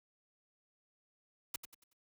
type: noise with echo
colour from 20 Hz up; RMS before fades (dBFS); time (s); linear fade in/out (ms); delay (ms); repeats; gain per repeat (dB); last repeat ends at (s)
white; -38; 1.54-1.56; 5; 93; 4; -9; 1.932
effects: high-pass 60 Hz 12 dB/octave